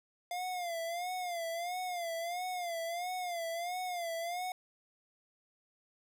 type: tone with vibrato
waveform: square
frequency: 698.5 Hz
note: F5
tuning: in tune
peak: -36 dBFS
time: 0.31-4.52 s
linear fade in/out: 2 ms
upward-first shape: sine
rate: 1.5 Hz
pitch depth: 94 cents each way
effects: none